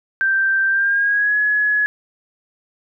sine tone with pitch glide, 1568 to 1690.3 Hz, G6 to G#6, 0 to +30 cents, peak -14 dBFS, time 0.21-1.86 s, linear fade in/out 0 ms, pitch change +130 cents, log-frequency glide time 0.68-1.38 s, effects none

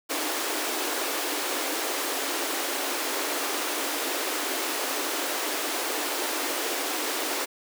pink high-pass noise, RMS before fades -29 dBFS, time 0.09-7.46 s, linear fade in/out 20 ms, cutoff 270 Hz, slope 96 dB/octave, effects none

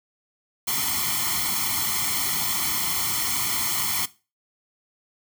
white noise with comb filter, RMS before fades -25 dBFS, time 0.67-4.06 s, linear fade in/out 10 ms, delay 0.93 ms, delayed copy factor +0.9, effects noise-tail reverb RT60 0.3 s tail -18 dB re dry + high-pass 60 Hz 12 dB/octave

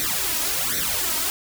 white noise with flanger, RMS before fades -24 dBFS, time 0-1.3 s, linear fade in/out 0 ms, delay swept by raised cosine 0.5 to 3.2 ms, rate 1.3 Hz, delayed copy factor +0.8, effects none

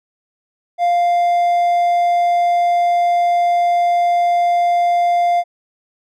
triangle tone, 698.5 Hz, F5, in tune, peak -10 dBFS, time 0.78-5.44 s, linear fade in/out 50 ms, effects none

